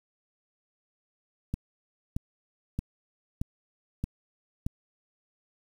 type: click train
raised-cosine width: 5 ms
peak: -17 dBFS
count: 6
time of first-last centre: 1.54-4.665 s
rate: 1.6 Hz
effects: 8-bit